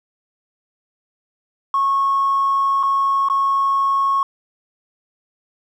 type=tone with dropouts; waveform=triangle; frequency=1097 Hz; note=C#6; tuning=18 cents flat; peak=-11 dBFS; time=1.74-4.23 s; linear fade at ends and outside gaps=2 ms; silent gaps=2.83-2.834 / 3.286-3.299 s; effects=tanh soft clip ceiling -12 dBFS